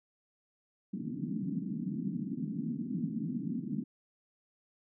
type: band-pass noise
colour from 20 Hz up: pink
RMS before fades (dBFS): -36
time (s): 0.93-3.84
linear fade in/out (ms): 10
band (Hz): 160 to 280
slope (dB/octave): 48
effects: none